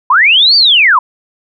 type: linear two-way sweep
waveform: sine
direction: up then down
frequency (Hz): 932.3 to 4699 to 932.3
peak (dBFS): -4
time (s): 0.1-0.99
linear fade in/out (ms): 5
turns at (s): 0.56
effects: none